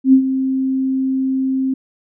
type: tone with ADSR envelope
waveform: sine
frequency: 264.2 Hz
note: C4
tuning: 17 cents sharp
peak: -4 dBFS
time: 0.04-1.74 s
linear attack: 89 ms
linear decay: 86 ms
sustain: -11 dB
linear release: 6 ms
effects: none